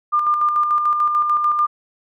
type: tone with tremolo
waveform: sine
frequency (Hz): 1200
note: D6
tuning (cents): +37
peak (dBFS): -13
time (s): 0.12-1.67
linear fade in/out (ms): 20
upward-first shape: square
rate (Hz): 6.8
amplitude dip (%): 40
effects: none